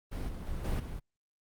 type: noise with level steps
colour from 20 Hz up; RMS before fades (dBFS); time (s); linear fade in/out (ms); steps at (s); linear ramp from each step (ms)
brown; -35 / -40 / -37 / -30 / -39; 0.11-1; 20; 0.28 / 0.46 / 0.64 / 0.79; 10
effects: Opus 32 kbps